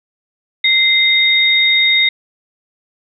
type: tone pair together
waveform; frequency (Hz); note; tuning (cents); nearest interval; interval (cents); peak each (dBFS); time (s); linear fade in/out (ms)
sine; 2085 / 3715; C7 / A#7; -7 / -7; minor seventh; 1000; -12; 0.64-2.09; 5
effects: none